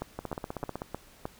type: two click trains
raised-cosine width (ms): 1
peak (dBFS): -19 / -20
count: 5 / 11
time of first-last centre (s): 0.02-1.255 / 0.19-0.819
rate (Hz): 3.24 / 15.9
effects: pink hiss -56 dBFS RMS until 1.39 s